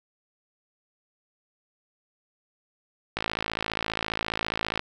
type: click train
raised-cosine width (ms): 0.3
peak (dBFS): -11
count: 90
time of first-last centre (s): 3.17-4.794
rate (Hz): 54.8
effects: 8-bit